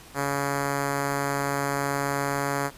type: tone with notch filter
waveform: 5% pulse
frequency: 140.5 Hz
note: C#3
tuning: 24 cents sharp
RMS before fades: -27 dBFS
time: 0.14-2.71 s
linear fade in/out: 50 ms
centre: 3700 Hz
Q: 1.5
effects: pink hiss -48 dBFS RMS until 2.77 s + resampled to 32000 Hz